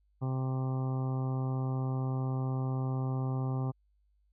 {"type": "harmonic tone", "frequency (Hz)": 130.81, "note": "C3", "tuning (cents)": 0, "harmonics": [1, 2, 3, 4, 5, 6, 7, 8, 9], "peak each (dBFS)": [-30, -39, -44, -48, -50, -46, -52, -50, -51], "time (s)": [0.21, 3.72], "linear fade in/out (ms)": 20, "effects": ["added 50 Hz sine -67 dBFS peak until 4.32 s"]}